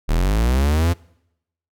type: linear sweep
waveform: 45% pulse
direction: up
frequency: 36.7 to 88.3 Hz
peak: -15 dBFS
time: 0.08-0.94 s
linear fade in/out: 20 ms
effects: noise-tail reverb RT60 0.8 s tail -24 dB re dry